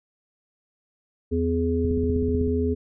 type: harmonic tone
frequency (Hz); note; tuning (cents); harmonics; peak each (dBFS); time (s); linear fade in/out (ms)
83.8; E2; +29; 1 / 3 / 5; -25 / -25 / -25; 1.31-2.75; 20
type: click train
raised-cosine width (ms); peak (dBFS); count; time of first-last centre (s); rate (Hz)
5; -19; 11; 1.85-2.475; 16
effects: none